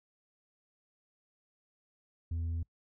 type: tone with tanh clipping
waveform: triangle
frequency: 83.1 Hz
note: E2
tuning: 15 cents sharp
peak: -33 dBFS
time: 2.31-2.63 s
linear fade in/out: 5 ms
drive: 8 dB
effects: noise-tail reverb RT60 0.1 s tail -24 dB re dry